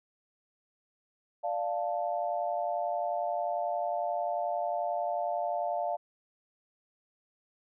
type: chord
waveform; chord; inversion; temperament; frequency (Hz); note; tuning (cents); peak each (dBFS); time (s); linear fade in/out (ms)
sine; D minor; none; equal; 587.3 / 698.5 / 880; D5 / F5 / A5; 0 / 0 / 0; -34 / -31 / -37; 1.43-5.97; 20
effects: none